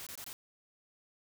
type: noise bursts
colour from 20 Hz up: white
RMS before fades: -45 dBFS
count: 4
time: 0-0.33 s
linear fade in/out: 0 ms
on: 66 ms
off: 22 ms
effects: none